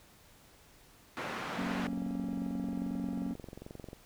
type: band-pass noise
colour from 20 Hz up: white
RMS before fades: -39 dBFS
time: 1.17-1.87 s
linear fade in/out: 0 ms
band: 130 to 1600 Hz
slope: 12 dB/octave
type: chord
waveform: triangle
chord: F# major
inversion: none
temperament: equal with one note detuned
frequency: 185 / 233.1 / 274.6 Hz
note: F#3 / A#3 / C#4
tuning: 0 / 0 / -16 cents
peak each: -36 dBFS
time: 1.57-3.34 s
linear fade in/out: 10 ms
type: click train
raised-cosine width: 2 ms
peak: -31 dBFS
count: 53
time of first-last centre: 1.62-3.931 s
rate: 22.5 Hz
effects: pink hiss -60 dBFS RMS until 4.05 s